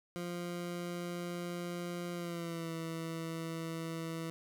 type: tone with pitch glide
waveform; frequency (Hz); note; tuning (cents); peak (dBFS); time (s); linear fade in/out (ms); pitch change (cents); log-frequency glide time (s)
20% pulse; 174.61 to 163.86; F3 to E3; 0 to -10; -33; 0.16-4.3; 0; -110; 2.13-2.73
effects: none